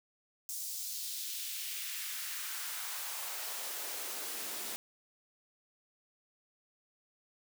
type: noise with high-pass filter sweep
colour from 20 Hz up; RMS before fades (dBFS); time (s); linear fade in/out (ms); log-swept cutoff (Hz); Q
white; -40; 0.49-4.76; 0; 6500 to 220; 1.3
effects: none